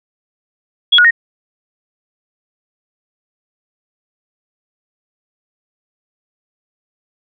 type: tone with pitch steps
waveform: sine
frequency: 3345 / 1451 / 1862 Hz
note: G#7 / F#6 / A#6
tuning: +12 / -34 / -2 cents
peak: -5 dBFS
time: 0.92-1.109 s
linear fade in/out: 10 ms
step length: 63 ms
effects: none